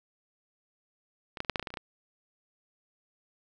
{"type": "clicks", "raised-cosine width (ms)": 0.3, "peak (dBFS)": [-23, -14, -30, -8, -13, -15, -21, -19, -27, -22, -20], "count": 11, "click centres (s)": [1.372, 1.404, 1.448, 1.497, 1.558, 1.596, 1.627, 1.672, 1.704, 1.74, 1.772], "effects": []}